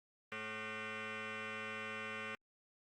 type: tone with frequency modulation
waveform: sine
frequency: 432.3 Hz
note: A4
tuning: 31 cents flat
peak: -39 dBFS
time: 0.32-2.35 s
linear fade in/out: 0 ms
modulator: 326 Hz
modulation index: 7.4
effects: tanh soft clip ceiling -40 dBFS + Opus 48 kbps